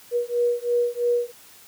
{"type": "beating tone pair", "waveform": "sine", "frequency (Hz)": [479.5, 482.5], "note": ["A#4", "B4"], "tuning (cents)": [49, -40], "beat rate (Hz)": 3, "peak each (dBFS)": -23, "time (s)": [0.11, 1.32], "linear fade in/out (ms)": 50, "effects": ["white hiss -49 dBFS RMS until 1.67 s", "high-pass 60 Hz 12 dB/octave"]}